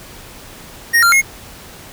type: tone with pitch steps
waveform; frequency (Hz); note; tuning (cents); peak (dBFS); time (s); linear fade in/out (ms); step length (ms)
square; 1863 / 1386 / 2159; A#6 / F6 / C#7; -2 / -14 / -46; -9; 0.93-1.218; 20; 96
effects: pink hiss -37 dBFS RMS until 1.92 s